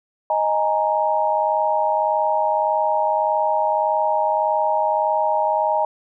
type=chord; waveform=sine; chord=D# suspended fourth; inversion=none; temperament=equal; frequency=622.3 / 830.6 / 932.3 Hz; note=D#5 / G#5 / A#5; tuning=0 / 0 / 0 cents; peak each=-21 dBFS; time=0.3-5.85 s; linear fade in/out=2 ms; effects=none